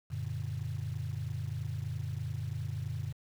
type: chord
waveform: sine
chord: Gb augmented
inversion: none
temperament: just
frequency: 92.5 / 115.62 / 144.53 Hz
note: Gb2 / Bb2 / D3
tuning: 0 / -14 / -27 cents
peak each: -38 / -37 / -38 dBFS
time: 0.1-3.13 s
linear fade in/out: 20 ms
effects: tanh soft clip ceiling -26 dBFS + 9-bit